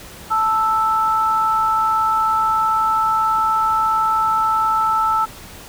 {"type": "tone pair together", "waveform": "sine", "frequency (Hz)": [880, 1318.5], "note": ["A5", "E6"], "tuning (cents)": [0, 0], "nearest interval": "perfect fifth", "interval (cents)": 700, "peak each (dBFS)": [-19, -16], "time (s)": [0.3, 5.26], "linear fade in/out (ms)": 20, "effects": ["pink hiss -38 dBFS RMS until 5.68 s"]}